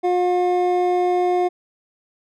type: tone pair together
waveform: triangle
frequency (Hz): 358.5 / 717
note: F4 / F5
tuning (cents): +45 / +45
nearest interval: octave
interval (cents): 1200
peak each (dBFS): -16 / -18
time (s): 0.03-1.49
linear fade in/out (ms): 20
effects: none